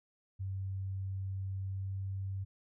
sine tone with pitch glide, 96.1 to 96.66 Hz, G2 to G2, -34 to -24 cents, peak -35 dBFS, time 0.39-2.45 s, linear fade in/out 20 ms, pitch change +10 cents, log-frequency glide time 1.63-1.95 s, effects none

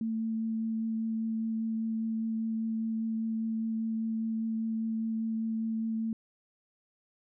sine tone with vibrato, 223.4 Hz, A3, 27 cents sharp, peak -29 dBFS, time 0.01-6.13 s, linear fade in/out 2 ms, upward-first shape triangle, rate 5 Hz, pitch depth 11 cents each way, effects none

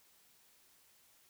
silence, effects white hiss -67 dBFS RMS until 1.29 s

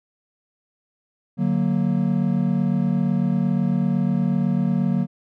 triangle chord, D augmented, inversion none, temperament equal with one note detuned, 147.26 / 185 / 233.1 Hz, D3 / F#3 / A#3, +5 / 0 / 0 cents, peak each -22 / -19 / -21 dBFS, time 1.37-5.07 s, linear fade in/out 50 ms, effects none

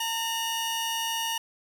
sawtooth tone pair together, 910.9 / 2892 Hz, A#5 / F#7, -40 / -40 cents, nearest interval octave + minor sixth, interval 2000 cents, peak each -27 dBFS, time 0-1.38 s, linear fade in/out 5 ms, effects none

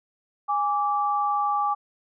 sine tone pair together, 823 / 1163.9 Hz, G#5 / D6, -16 / -16 cents, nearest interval tritone, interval 600 cents, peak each -24 dBFS, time 0.48-1.75 s, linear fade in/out 20 ms, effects none

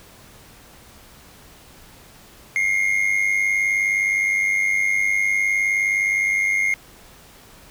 triangle tone with amplitude modulation, 2133 Hz, C7, 33 cents sharp, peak -13 dBFS, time 2.56-6.74 s, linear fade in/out 0 ms, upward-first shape sine, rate 99.5 Hz, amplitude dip 60%, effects pink hiss -47 dBFS RMS until 7.7 s

